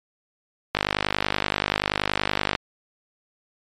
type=click train; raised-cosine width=0.3 ms; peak=-4 dBFS; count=92; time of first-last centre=0.75-2.552 s; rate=50.5 Hz; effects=MP3 64 kbps